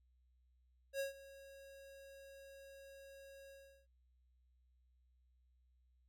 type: tone with ADSR envelope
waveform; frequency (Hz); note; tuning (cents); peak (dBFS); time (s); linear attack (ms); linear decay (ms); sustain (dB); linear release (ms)
square; 548; C#5; -20; -37; 0.93-3.87; 67; 130; -19; 370
effects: added 62 Hz sine -70 dBFS peak until 6.08 s